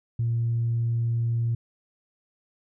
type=tone; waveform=sine; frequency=116.54 Hz; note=A#2; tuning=in tune; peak=-21 dBFS; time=0.19-1.55 s; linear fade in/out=5 ms; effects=tanh soft clip ceiling -18 dBFS